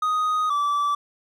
triangle tone pair in turn, 1247 / 1158.9 Hz, D#6 / D6, +3 / -23 cents, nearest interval minor second, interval 126 cents, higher first, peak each -18 dBFS, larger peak neither, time 0.02-0.5 / 0.5-0.95 s, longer first, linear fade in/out 5 ms, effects none

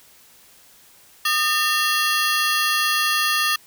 20% pulse ring-modulated tone, 1515 Hz, F#6, 40 cents sharp, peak -10 dBFS, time 1.25-3.56 s, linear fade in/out 5 ms, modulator 294 Hz, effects white hiss -51 dBFS RMS until 3.66 s

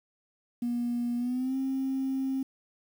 sine tone with pitch glide, 240 to 266.3 Hz, B3 to C4, -49 to +31 cents, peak -26 dBFS, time 0.62-2.43 s, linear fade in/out 5 ms, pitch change +180 cents, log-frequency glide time 1.17-1.57 s, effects tanh soft clip ceiling -24 dBFS + 9-bit

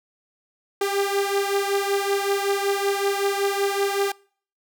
sawtooth beating tone pair, 396.4 / 401.7 Hz, G4 / G4, +19 / +42 cents, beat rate 5.3 Hz, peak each -19 / -22 dBFS, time 0.81-4.12 s, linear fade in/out 5 ms, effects noise-tail reverb RT60 0.5 s tail -25 dB re dry

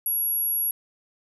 sine tone, 11310 Hz, F9, 21 cents sharp, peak -22 dBFS, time 0.06-0.71 s, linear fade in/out 2 ms, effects none

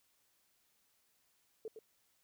sine tone with echo, 440 Hz, A4, in tune, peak -40 dBFS, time 1.65-1.68 s, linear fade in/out 2 ms, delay 110 ms, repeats 1, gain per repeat -7 dB, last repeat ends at 1.79 s, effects white hiss -75 dBFS RMS until 2.23 s

